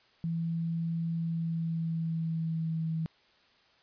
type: tone with pitch glide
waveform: sine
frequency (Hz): 165.9 to 161.36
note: E3 to E3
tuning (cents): +11 to -37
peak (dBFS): -29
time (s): 0.24-3.06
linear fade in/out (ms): 0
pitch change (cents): -48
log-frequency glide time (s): 1.14-2.92
effects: white hiss -64 dBFS RMS until 3.82 s + resampled to 11025 Hz